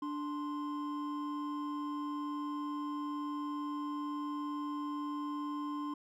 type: tone pair together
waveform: triangle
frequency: 293.7 / 1046.5 Hz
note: D4 / C6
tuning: 0 / 0 cents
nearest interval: octave + minor seventh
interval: 2200 cents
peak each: -35 / -39 dBFS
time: 0.02-5.94 s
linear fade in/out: 5 ms
effects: none